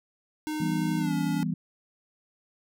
square tone with pitch glide, 306.7 to 284.5 Hz, D#4 to C#4, -25 to +45 cents, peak -30 dBFS, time 0.47-1.43 s, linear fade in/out 0 ms, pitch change -130 cents, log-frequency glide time 0.98-1.13 s
sine chord, E minor, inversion none, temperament equal, 164.81 / 196 / 246.9 Hz, E3 / G3 / B3, 0 / 0 / 0 cents, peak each -29 / -31 / -32 dBFS, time 0.6-1.54 s, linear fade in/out 5 ms
effects none

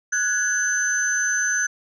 sine tone cluster, 1472 / 1673 / 6150 Hz, F#6 / G#6 / G8, -9 / +12 / -34 cents, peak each -23 dBFS, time 0.12-1.67 s, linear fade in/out 10 ms, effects tanh soft clip ceiling -12 dBFS

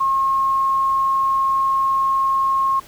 sine tone, 1078 Hz, C#6, 49 cents flat, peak -15 dBFS, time 0-2.8 s, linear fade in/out 10 ms, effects pink hiss -44 dBFS RMS until 2.87 s

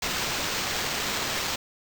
violet noise with sample-and-hold, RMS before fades -29 dBFS, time 0.02-1.56 s, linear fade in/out 5 ms, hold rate 11025 Hz, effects none

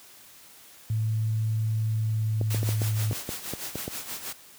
sine tone with pitch glide, 110 to 108.05 Hz, A2 to A2, 0 to -31 cents, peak -23 dBFS, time 0.9-3.13 s, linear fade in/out 0 ms, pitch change -31 cents, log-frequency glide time 1.96-2.67 s
clicks, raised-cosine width 2 ms, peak -18 dBFS, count 10, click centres 2.413 / 2.546 / 2.631 / 2.69 / 2.818 / 3.112 / 3.291 / 3.536 / 3.756 / 3.879 s
white noise with tremolo, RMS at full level -34 dBFS, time 2.5-4.33 s, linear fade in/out 5 ms, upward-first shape sine, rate 6.3 Hz, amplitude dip 65%
effects white hiss -51 dBFS RMS until 4.58 s + high-pass 60 Hz 12 dB/octave

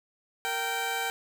15% pulse tone pair together, 462.8 / 778.3 Hz, A#4 / G5, -13 / -13 cents, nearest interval major sixth, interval 900 cents, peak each -29 / -23 dBFS, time 0.45-1.1 s, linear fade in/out 0 ms, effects none

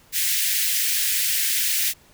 white high-pass noise, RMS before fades -22 dBFS, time 0.12-1.94 s, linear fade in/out 50 ms, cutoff 1700 Hz, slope 48 dB/octave, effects pink hiss -54 dBFS RMS until 2.13 s

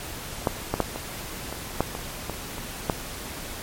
clicks, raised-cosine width 1 ms, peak -6 / -9 / -6 / -18 / -19 / -6 / -17 / -14 / -21 / -7 dBFS, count 10, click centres 0.472 / 0.74 / 0.803 / 0.96 / 1.526 / 1.806 / 1.951 / 2.297 / 2.582 / 2.898 s, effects pink hiss -36 dBFS RMS until 3.62 s + MP3 64 kbps

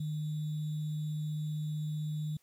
sine tone with sample-and-hold, 152.6 Hz, D#3, 33 cents flat, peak -32 dBFS, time 0-2.37 s, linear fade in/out 5 ms, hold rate 3675 Hz, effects white hiss -70 dBFS RMS until 2.42 s + MP3 64 kbps

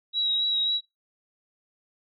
sine tone with vibrato, 3854 Hz, B7, 43 cents flat, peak -22 dBFS, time 0.13-0.81 s, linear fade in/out 50 ms, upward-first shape sine, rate 3.7 Hz, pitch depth 20 cents each way, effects noise-tail reverb RT60 0.2 s tail -23 dB re dry

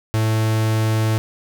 45% pulse tone, 110 Hz, A2, in tune, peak -16 dBFS, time 0.14-1.18 s, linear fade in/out 0 ms, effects none

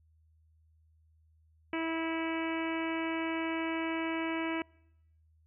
harmonic tone, 326.1 Hz, E4, 19 cents flat, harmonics 1 / 2 / 3 / 4 / 5 / 6 / 7 / 8 / 9, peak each -33 / -41 / -41 / -45 / -44 / -45 / -41 / -46 / -48 dBFS, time 1.73-4.62 s, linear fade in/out 2 ms, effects noise-tail reverb RT60 0.9 s tail -26 dB re dry + added 79 Hz sine -63 dBFS peak until 5.46 s

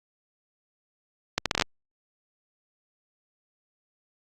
accelerating click train, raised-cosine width 0.2 ms, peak -5 dBFS, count 8, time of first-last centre 1.38-1.621 s, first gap 77 ms, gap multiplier 0.71, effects Opus 48 kbps

